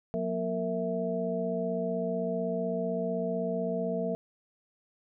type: tone cluster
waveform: sine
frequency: 181 / 236.8 / 459.7 / 657 Hz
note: F#3 / A#3 / A#4 / E5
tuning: -38 / +27 / -24 / -6 cents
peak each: -34 / -36 / -33 / -33 dBFS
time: 0.14-4.15 s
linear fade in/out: 0 ms
effects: none